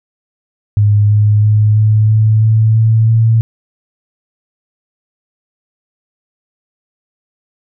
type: tone with pitch steps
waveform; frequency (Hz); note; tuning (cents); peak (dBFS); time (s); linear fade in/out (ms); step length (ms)
sine; 103.83 / 105.1 / 106.38 / 107.68 / 108.99 / 110.32 / 111.67 / 113.03; G#2 / G#2 / G#2 / A2 / A2 / A2 / A2 / A2; 0 / +21 / +42 / -37 / -16 / +5 / +26 / +47; -6; 0.77-3.41; 0; 330
effects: none